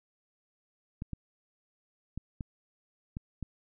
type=clicks; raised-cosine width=5 ms; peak=-24 dBFS; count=6; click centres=1.021 / 1.133 / 2.176 / 2.408 / 3.169 / 3.427 s; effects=none